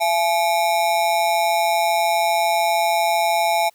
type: ring-modulated tone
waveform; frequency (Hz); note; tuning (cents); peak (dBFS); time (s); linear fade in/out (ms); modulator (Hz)
square; 766; G5; -40; -14; 0-3.7; 20; 86.4
effects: white hiss -59 dBFS RMS until 3.74 s